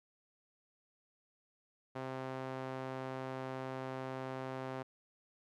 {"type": "tone with band-pass filter", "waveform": "sawtooth", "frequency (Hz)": 131.2, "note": "C3", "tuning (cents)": 5, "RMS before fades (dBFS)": -42, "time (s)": [1.95, 4.83], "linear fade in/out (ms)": 10, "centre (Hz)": 740, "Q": 0.74, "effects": []}